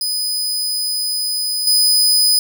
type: tone with level steps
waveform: sawtooth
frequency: 4996 Hz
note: D#8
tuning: 6 cents sharp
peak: -15 / -8 dBFS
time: 0.01-2.39 s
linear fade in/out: 2 ms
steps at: 1.67 s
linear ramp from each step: 2 ms
effects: none

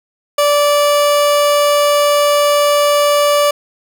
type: tone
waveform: 30% pulse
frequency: 582 Hz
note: D5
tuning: 16 cents flat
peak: -7 dBFS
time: 0.38-3.51 s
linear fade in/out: 5 ms
effects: none

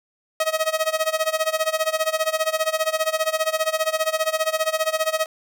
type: tone with tremolo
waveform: sawtooth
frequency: 634 Hz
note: D#5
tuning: 32 cents sharp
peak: -13 dBFS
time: 0.4-5.26 s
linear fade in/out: 2 ms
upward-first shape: sine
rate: 15 Hz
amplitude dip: 90%
effects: none

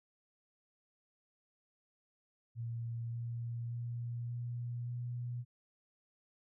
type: tone with pitch steps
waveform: sine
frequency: 116.5 / 117.72 / 118.95 / 120.19 / 121.45 Hz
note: A#2 / A#2 / A#2 / B2 / B2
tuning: -1 / +17 / +35 / -47 / -29 cents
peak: -37 dBFS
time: 2.55-5.45 s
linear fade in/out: 50 ms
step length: 580 ms
effects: none

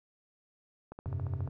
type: click train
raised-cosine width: 1 ms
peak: -30 dBFS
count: 9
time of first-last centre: 0.92-1.476 s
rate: 14.4 Hz
type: chord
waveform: triangle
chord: F suspended second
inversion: none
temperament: just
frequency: 87.31 / 98.22 / 130.96 Hz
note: F2 / G2 / C3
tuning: 0 / +4 / +2 cents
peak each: -35 dBFS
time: 1.06-1.49 s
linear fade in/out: 5 ms
effects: none

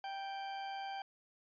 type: tone with amplitude modulation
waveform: 40% pulse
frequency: 784 Hz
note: G5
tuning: in tune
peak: -38 dBFS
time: 0.04-1.02 s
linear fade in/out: 2 ms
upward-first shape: sine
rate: 155 Hz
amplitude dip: 30%
effects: resampled to 11025 Hz

